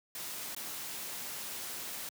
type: noise with dropouts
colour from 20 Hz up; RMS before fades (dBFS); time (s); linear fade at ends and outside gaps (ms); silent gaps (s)
white; -41; 0.15-2.09; 2; 0.549-0.564
effects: high-pass 100 Hz 12 dB/octave